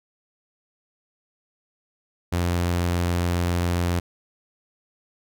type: tone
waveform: sawtooth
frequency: 87.31 Hz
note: F2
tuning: in tune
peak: -17 dBFS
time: 2.32-4 s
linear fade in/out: 10 ms
effects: none